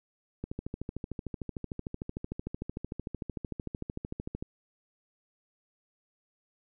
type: click train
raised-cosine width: 3 ms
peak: -22 dBFS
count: 54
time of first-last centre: 0.44-4.425 s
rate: 13.3 Hz
effects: none